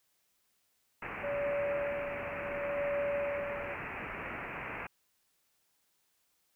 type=low-pass noise; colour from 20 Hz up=white; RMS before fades=-41 dBFS; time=1.02-4.87 s; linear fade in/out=5 ms; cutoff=2600 Hz; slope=96 dB/octave
type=tone with tremolo; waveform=sine; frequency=572 Hz; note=D5; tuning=46 cents flat; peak=-30 dBFS; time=1.23-3.74 s; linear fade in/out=10 ms; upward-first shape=sine; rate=0.7 Hz; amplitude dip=70%
effects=white hiss -75 dBFS RMS until 6.55 s